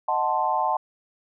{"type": "chord", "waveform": "sine", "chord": "D# diminished seventh", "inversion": "none", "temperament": "equal", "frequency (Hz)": [622.3, 740, 880, 1046.5], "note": ["D#5", "F#5", "A5", "C6"], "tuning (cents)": [0, 0, 0, 0], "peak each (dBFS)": [-30, -26, -24, -27], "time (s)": [0.08, 0.77], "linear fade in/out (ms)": 5, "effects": []}